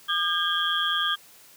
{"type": "tone cluster", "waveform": "sine", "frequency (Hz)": [1208, 1609, 3180, 3349], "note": ["D6", "G6", "G7", "G#7"], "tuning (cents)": [48, 45, 24, 14], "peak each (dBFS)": -28, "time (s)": [0.08, 1.16], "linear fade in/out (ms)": 20, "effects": ["white hiss -52 dBFS RMS until 1.56 s", "high-pass 80 Hz 12 dB/octave"]}